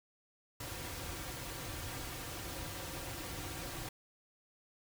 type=noise with comb filter; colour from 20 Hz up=pink; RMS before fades=-43 dBFS; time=0.6-3.89 s; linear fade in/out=5 ms; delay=4.7 ms; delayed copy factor=-0.6; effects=none